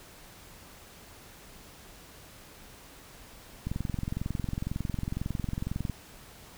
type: click train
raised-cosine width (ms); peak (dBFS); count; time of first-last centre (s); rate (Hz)
5; -19; 50; 3.67-5.897; 22
effects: pink hiss -51 dBFS RMS until 6.57 s